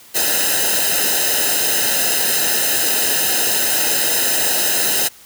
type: noise with comb filter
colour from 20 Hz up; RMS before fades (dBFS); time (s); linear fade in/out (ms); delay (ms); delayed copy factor
white; -17; 0.14-5.09; 20; 0.88; -0.95
effects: white hiss -44 dBFS RMS until 5.25 s